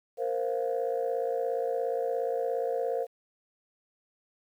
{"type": "chord", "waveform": "sine", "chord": "Bb suspended second", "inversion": "none", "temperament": "equal", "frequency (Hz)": [466.2, 523.3, 698.5], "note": ["Bb4", "C5", "F5"], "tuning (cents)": [0, 0, 0], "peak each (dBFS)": [-30, -30, -34], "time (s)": [0.17, 3.07], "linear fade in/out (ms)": 50, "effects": ["tanh soft clip ceiling -20 dBFS", "10-bit"]}